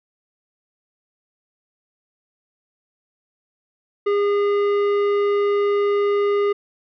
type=tone with tanh clipping; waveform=sine; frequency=407.3 Hz; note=G#4; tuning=34 cents flat; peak=-18 dBFS; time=4.06-6.53 s; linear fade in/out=10 ms; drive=12 dB; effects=none